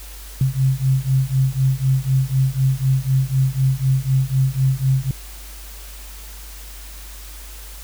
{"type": "beating tone pair", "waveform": "sine", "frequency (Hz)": [130.81, 134.81], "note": ["C3", "C#3"], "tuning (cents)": [0, -48], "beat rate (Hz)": 4, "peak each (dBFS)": -18, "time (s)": [0.41, 5.11], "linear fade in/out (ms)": 2, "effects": ["added 50 Hz sine -35 dBFS peak until 7.83 s", "white hiss -40 dBFS RMS until 7.83 s"]}